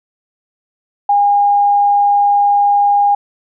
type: tone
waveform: sine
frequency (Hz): 813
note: G#5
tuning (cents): -37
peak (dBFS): -8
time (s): 1.09-3.15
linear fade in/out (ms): 5
effects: none